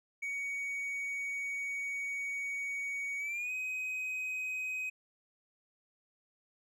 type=tone with pitch glide; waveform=triangle; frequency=2244 to 2519 Hz; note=C#7 to D#7; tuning=+21 to +21 cents; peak=-33 dBFS; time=0.22-4.9 s; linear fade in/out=10 ms; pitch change=+200 cents; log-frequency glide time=3.18-3.52 s; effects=none